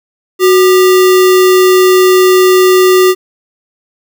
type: tone with sample-and-hold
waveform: sine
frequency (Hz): 370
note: F#4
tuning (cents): 0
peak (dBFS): -3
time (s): 0.39-3.15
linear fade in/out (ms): 50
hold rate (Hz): 1575
effects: none

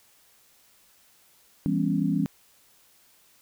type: chord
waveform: sine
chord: C# half-diminished seventh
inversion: first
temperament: just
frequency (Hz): 166.31 / 199.57 / 249.5 / 277.2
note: E3 / G3 / B3 / C#4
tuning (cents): +16 / +31 / +18 / 0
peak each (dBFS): -27 / -27 / -30 / -27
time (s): 1.66-2.26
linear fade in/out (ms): 0
effects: white hiss -60 dBFS RMS until 3.41 s

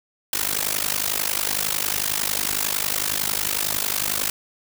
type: noise with amplitude modulation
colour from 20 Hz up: white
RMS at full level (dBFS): -20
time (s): 0.33-4.3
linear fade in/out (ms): 2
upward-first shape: sine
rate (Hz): 51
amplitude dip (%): 95
effects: none

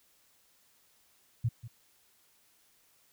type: tone with echo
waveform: sine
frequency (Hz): 116.54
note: A#2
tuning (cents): 0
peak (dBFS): -25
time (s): 1.44-1.49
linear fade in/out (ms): 10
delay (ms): 190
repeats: 1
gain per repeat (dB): -15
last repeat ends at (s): 1.68
effects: white hiss -67 dBFS RMS until 3.12 s

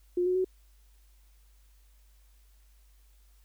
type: tone with pitch steps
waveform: sine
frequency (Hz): 355.8 / 365.3 / 372.6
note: F4 / F#4 / F#4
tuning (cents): +32 / -22 / +12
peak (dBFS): -24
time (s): 0.17-0.446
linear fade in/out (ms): 5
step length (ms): 92
effects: added 50 Hz sine -57 dBFS peak until 3.44 s + white hiss -69 dBFS RMS until 3.44 s

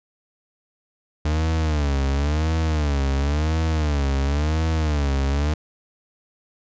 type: tone with vibrato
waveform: 40% pulse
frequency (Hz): 74.3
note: D2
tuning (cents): +21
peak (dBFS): -18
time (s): 1.25-5.54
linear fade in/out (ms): 5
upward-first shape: sine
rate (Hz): 0.95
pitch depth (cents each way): 140
effects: resampled to 16000 Hz

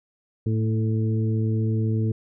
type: harmonic tone with a mistuned harmonic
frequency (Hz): 110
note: A2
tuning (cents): 0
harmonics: 1 / 2 / 3 / 4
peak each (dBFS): -21 / -28 / -32 / -34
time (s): 0.46-2.12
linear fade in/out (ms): 5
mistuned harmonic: 2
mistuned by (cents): +16
effects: none

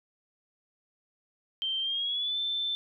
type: tone with pitch glide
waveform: sine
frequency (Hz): 3136 to 3540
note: G7 to A7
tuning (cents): 0 to +10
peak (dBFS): -28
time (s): 1.62-2.75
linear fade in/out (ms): 0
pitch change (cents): +210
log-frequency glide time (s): 1.8-2.38
effects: none

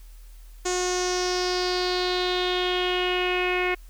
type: tone with low-pass filter sweep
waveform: sawtooth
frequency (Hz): 362.2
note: F#4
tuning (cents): -37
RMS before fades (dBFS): -25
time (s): 0.65-3.75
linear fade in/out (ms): 10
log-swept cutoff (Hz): 6900 to 2300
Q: 4.9
effects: added 40 Hz sine -42 dBFS peak until 3.89 s + white hiss -58 dBFS RMS until 3.89 s

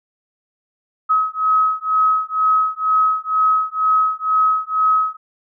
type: beating tone pair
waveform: sine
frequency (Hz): 1275 / 1277.1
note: D#6 / D#6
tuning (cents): +42 / +45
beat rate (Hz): 2.1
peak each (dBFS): -17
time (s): 1.09-5.17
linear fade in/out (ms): 20
effects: none

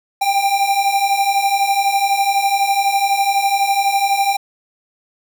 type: beating tone pair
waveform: square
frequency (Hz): 784 / 796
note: G5 / G5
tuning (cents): 0 / +26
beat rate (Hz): 12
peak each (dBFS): -20 / -16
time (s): 0.21-4.37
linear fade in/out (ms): 10
effects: 7-bit

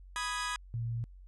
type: chord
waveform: sawtooth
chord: G# minor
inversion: first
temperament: equal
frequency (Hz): 987.8 / 1244.5 / 1661.2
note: B5 / D#6 / G#6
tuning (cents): 0 / 0 / 0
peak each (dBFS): -34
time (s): 0.16-0.56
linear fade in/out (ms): 0
type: tone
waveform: sine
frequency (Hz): 116.54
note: A#2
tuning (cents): 0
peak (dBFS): -32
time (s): 0.74-1.04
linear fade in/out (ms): 0
effects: added 46 Hz sine -49 dBFS peak until 1.27 s + resampled to 24000 Hz

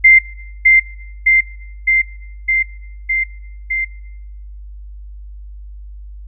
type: tone with echo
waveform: sine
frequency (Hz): 2090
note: C7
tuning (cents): -2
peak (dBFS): -3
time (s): 0.04-0.19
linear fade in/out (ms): 10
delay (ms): 610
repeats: 6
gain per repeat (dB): -2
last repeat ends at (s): 3.85
effects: noise-tail reverb RT60 0.9 s tail -22 dB re dry + added 50 Hz sine -30 dBFS peak until 6.27 s

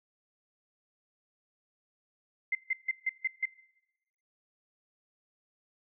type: tone bursts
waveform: sine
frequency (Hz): 2079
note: C7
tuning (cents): -12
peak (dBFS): -26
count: 6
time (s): 2.52-3.456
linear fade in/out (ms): 5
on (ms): 31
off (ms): 150
effects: noise-tail reverb RT60 1.0 s tail -22 dB re dry

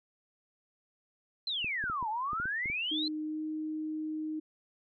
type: exponential two-way sweep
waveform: sine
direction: down then up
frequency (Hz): 4186 to 835 to 4186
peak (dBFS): -31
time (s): 1.47-3.08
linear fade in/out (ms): 2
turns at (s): 2.09
type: clicks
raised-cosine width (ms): 3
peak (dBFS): -31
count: 9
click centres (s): 1.645 / 1.84 / 1.899 / 2.027 / 2.332 / 2.4 / 2.456 / 2.658 / 2.7
type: tone with pitch glide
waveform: sine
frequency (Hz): 307.6 to 310.6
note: D#4 to D#4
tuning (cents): -20 to -3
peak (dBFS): -33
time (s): 2.91-4.4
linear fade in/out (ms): 10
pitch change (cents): +17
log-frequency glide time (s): 3.24-3.42
effects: none

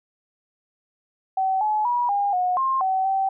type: tone with pitch steps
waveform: sine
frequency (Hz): 763 / 853 / 968 / 808 / 727 / 1061 / 760 / 773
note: G5 / G#5 / B5 / G#5 / F#5 / C6 / F#5 / G5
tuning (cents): -47 / +46 / -35 / -48 / -31 / +24 / +46 / -24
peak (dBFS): -19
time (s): 1.37-3.29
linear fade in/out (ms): 5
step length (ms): 240
effects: none

